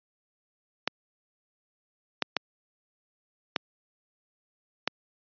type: clicks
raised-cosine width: 0.2 ms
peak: -6 dBFS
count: 5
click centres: 0.876 / 2.223 / 2.367 / 3.562 / 4.876 s
effects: high-pass 200 Hz 12 dB/octave + resampled to 11025 Hz